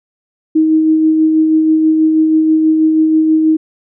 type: tone with tremolo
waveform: sine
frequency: 315.3 Hz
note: D#4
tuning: 23 cents sharp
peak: -6 dBFS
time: 0.55-3.57 s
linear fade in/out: 10 ms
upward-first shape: sine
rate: 6.2 Hz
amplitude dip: 30%
effects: none